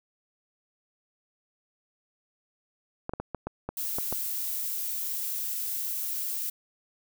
clicks, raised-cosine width 1 ms, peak -18 dBFS, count 8, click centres 3.094 / 3.136 / 3.2 / 3.347 / 3.47 / 3.69 / 3.985 / 4.126 s
violet noise, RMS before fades -32 dBFS, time 3.77-6.5 s, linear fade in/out 5 ms
effects none

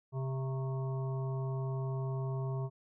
harmonic tone with a mistuned harmonic, 132.5 Hz, C3, 22 cents sharp, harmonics 1 / 3 / 5 / 7 / 8, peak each -33 / -43 / -47 / -50 / -51 dBFS, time 0.12-2.7 s, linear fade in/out 50 ms, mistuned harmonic 8, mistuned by +63 cents, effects none

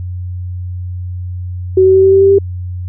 sine tone with pitch steps, 376.1 / 379.2 / 382.2 / 385.3 / 388.5 / 391.6 / 394.8 Hz, F#4 / F#4 / G4 / G4 / G4 / G4 / G4, +28 / +43 / -44 / -30 / -16 / -2 / +12 cents, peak -4 dBFS, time 1.77-2.386 s, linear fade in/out 5 ms, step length 88 ms, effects added 90 Hz sine -19 dBFS peak until 2.88 s

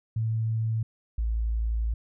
sine tone pair in turn, 111.7 / 55.85 Hz, A2 / A1, +27 / +27 cents, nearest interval octave, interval 1200 cents, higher first, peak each -24 dBFS, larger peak neither, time 0.16-0.83 / 1.18-1.94 s, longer second, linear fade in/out 5 ms, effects none

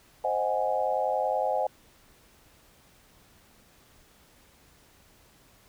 sine chord, Ab dominant seventh, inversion first, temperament equal, 523.3 / 622.3 / 740 / 830.6 Hz, C5 / Eb5 / Gb5 / Ab5, 0 / 0 / 0 / 0 cents, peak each -30 dBFS, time 0.24-1.67 s, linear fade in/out 5 ms, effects pink hiss -59 dBFS RMS until 5.68 s

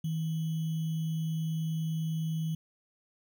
sine tone with sample-and-hold, 160.2 Hz, E3, 49 cents flat, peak -29 dBFS, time 0.04-2.55 s, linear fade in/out 5 ms, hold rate 3150 Hz, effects none

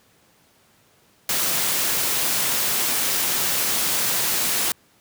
white noise, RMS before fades -22 dBFS, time 1.29-4.72 s, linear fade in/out 2 ms, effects pink hiss -58 dBFS RMS until 5 s + high-pass 100 Hz 12 dB/octave

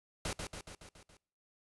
pink noise with echo, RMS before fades -37 dBFS, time 0.25-0.33 s, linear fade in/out 2 ms, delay 140 ms, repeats 6, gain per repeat -4 dB, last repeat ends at 1.17 s, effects noise-tail reverb RT60 0.7 s tail -26 dB re dry + resampled to 24000 Hz

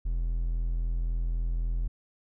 triangle tone, 41.87 Hz, E1, 28 cents sharp, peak -24 dBFS, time 0.05-1.88 s, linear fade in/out 10 ms, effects none

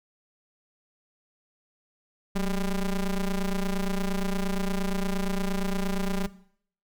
square ring-modulated tone, 100.3 Hz, G2, 40 cents sharp, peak -22 dBFS, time 2.35-6.27 s, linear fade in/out 10 ms, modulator 86 Hz, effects noise-tail reverb RT60 0.6 s tail -18 dB re dry

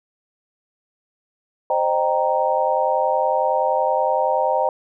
sine chord, C minor seventh, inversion none, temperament equal with one note detuned, 523.3 / 614 / 784 / 932.3 Hz, C5 / Eb5 / G5 / Bb5, 0 / -23 / 0 / 0 cents, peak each -22 dBFS, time 1.7-4.69 s, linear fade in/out 2 ms, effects none

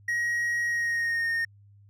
triangle tone with pitch glide, 1894 to 1840.1 Hz, A#6 to A#6, +27 to -23 cents, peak -23 dBFS, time 0.08-1.45 s, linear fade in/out 5 ms, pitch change -50 cents, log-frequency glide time 0.64-1.29 s, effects added 101 Hz sine -52 dBFS peak until 1.89 s

